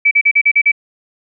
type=tone bursts; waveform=sine; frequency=2301 Hz; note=D7; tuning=36 cents flat; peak=-7 dBFS; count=7; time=0.05-0.718 s; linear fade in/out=10 ms; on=62 ms; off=39 ms; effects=none